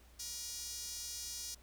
sawtooth tone with high-pass filter, 477 Hz, A#4, 40 cents sharp, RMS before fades -44 dBFS, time 0.19-1.55 s, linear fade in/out 10 ms, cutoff 5600 Hz, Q 2.3, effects added 60 Hz sine -59 dBFS peak until 1.62 s + pink hiss -65 dBFS RMS until 1.62 s

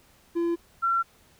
triangle / sine tone pair in turn, 340 / 1360 Hz, F4 / F6, -46 / -46 cents, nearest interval 2 octaves, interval 2400 cents, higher second, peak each -21 / -21 dBFS, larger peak neither, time 0.35-0.56 / 0.82-1.03 s, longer neither, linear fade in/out 20 ms, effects pink hiss -59 dBFS RMS until 1.39 s

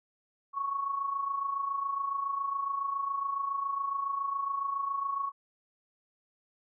sine tone with amplitude modulation, 1108.7 Hz, C#6, in tune, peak -27 dBFS, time 0.53-5.32 s, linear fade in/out 50 ms, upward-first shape sine, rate 27.2 Hz, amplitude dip 60%, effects none

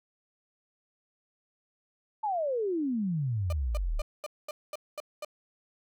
sine exponential sweep, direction down, 892 to 32.7 Hz, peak -27 dBFS, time 2.23-4.02 s, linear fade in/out 10 ms
35% pulse tone bursts, 600 Hz, D5, 37 cents sharp, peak -33 dBFS, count 8, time 3.5-5.248 s, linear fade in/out 2 ms, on 26 ms, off 220 ms
effects none

